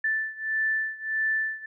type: beating tone pair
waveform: sine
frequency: 1760 / 1761.6 Hz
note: A6 / A6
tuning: 0 / +2 cents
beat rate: 1.6 Hz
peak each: -27 / -29 dBFS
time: 0.04-1.66 s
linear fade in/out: 5 ms
effects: none